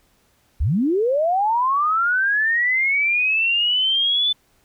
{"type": "linear sweep", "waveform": "sine", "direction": "up", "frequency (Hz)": [48.2, 3520], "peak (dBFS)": -16, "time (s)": [0.6, 4.33], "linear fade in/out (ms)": 10, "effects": ["pink hiss -61 dBFS RMS until 4.64 s"]}